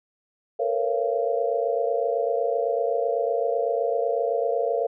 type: tone cluster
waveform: sine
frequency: 452.9 / 480.8 / 551 / 686 Hz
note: A#4 / B4 / C#5 / F5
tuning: -50 / -46 / -11 / -31 cents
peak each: -27 dBFS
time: 0.59-4.87 s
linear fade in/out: 10 ms
effects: none